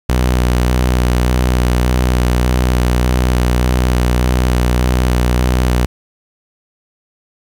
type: tone with vibrato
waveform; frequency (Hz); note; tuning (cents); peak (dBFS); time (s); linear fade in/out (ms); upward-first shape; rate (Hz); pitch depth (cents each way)
sawtooth; 61.74; B1; 0; -7; 0.09-5.86; 5; square; 1.7; 19
effects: 7-bit